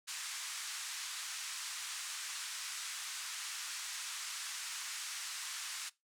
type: band-pass noise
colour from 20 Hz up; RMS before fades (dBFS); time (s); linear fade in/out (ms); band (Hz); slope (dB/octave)
white; -43; 0.07-5.9; 20; 1100 to 8800; 24
effects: noise-tail reverb RT60 0.2 s tail -20 dB re dry